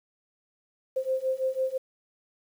sine beating tone pair, 520 / 526 Hz, C5 / C5, -11 / +9 cents, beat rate 6 Hz, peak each -29 / -28 dBFS, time 0.96-1.78 s, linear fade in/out 10 ms, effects 9-bit

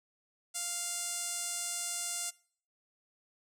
sawtooth tone with band-pass filter, 698.5 Hz, F5, in tune, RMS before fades -37 dBFS, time 0.54-2.31 s, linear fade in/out 20 ms, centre 8300 Hz, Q 2.5, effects noise-tail reverb RT60 0.5 s tail -22 dB re dry

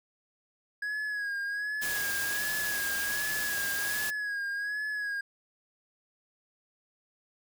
triangle tone with vibrato, 1661.2 Hz, G#6, in tune, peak -29 dBFS, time 0.82-5.21 s, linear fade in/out 5 ms, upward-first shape sine, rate 1.3 Hz, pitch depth 50 cents each way
white noise, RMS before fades -35 dBFS, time 1.81-4.11 s, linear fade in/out 20 ms
effects none

